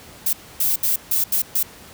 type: noise bursts at uneven times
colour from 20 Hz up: violet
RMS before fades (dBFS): -19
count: 6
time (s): 0.26-0.33 / 0.6-0.76 / 0.83-0.96 / 1.11-1.24 / 1.32-1.42 / 1.55-1.63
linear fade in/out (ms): 5
effects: pink hiss -43 dBFS RMS until 1.93 s + high-pass 60 Hz 12 dB/octave